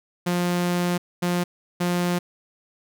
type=tone bursts at uneven times; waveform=sawtooth; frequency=176.4 Hz; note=F3; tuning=18 cents sharp; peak=-17 dBFS; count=3; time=0.26-0.98 / 1.22-1.44 / 1.8-2.19 s; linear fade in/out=10 ms; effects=none